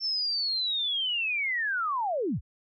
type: linear sweep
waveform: sine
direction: down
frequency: 5400 to 39 Hz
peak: -26 dBFS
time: 0-2.41 s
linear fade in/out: 50 ms
effects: none